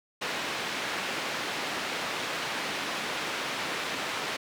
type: band-pass noise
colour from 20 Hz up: white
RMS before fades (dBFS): -33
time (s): 0.21-4.37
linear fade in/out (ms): 10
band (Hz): 180 to 2900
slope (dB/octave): 12
effects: none